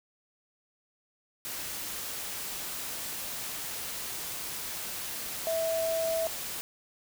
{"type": "tone in noise", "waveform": "sine", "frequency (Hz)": 654, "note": "E5", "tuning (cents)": -14, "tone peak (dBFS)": -27, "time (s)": [5.47, 6.27], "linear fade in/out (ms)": 0, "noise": "white", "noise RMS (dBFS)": -37, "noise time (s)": [1.45, 6.61], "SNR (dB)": 7, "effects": []}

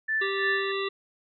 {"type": "tone with tremolo", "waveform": "sine", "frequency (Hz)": 1760, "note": "A6", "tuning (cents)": 0, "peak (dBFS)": -23, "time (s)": [0.08, 0.72], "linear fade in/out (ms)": 10, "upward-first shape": "sine", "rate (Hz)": 3, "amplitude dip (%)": 80}
{"type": "harmonic tone", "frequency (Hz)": 392, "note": "G4", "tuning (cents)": 0, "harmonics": [1, 3, 5, 7, 9, 10], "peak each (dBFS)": [-29, -34, -36, -37, -39, -39], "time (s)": [0.21, 0.89], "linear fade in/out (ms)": 10}
{"effects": []}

